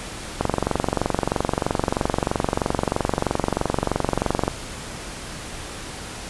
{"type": "click train", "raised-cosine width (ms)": 1, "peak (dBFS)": -5, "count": 95, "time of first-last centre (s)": [0.41, 4.479], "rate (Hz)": 23.1, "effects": ["pink hiss -34 dBFS RMS until 6.29 s", "resampled to 24000 Hz"]}